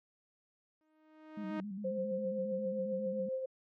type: tone with exponential growth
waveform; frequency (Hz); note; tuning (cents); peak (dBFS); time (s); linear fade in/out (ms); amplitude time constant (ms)
sawtooth; 311.1; D#4; 0; -31; 0.81-1.6; 0; 170
type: tone with vibrato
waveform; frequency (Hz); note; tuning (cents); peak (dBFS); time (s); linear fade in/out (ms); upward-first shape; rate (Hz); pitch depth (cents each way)
sine; 199.6; G3; +32; -39; 1.37-3.29; 5; square; 7.4; 74
type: tone with tremolo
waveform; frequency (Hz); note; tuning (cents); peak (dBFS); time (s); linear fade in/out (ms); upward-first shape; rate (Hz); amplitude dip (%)
sine; 523.3; C5; 0; -32; 1.84-3.46; 10; triangle; 7.5; 50
effects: low-pass 2000 Hz 12 dB/octave